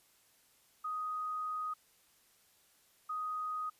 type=tone bursts at uneven times; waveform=sine; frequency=1249 Hz; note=D#6; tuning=6 cents sharp; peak=-35 dBFS; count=2; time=0.84-1.74 / 3.09-3.7 s; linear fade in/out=10 ms; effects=white hiss -68 dBFS RMS until 3.79 s + resampled to 32000 Hz